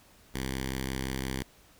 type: tone with notch filter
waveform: 5% pulse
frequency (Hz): 65.8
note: C2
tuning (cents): +10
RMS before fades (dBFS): -34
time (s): 0.34-1.43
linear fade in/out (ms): 10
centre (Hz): 630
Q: 0.74
effects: pink hiss -59 dBFS RMS until 1.79 s